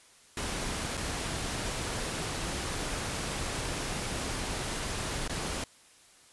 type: noise with dropouts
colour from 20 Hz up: pink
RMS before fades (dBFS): -34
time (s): 0.37-5.64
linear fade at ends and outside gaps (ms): 2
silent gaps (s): 0.971-0.975 / 5.278-5.295
effects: white hiss -58 dBFS RMS until 6.32 s + resampled to 24000 Hz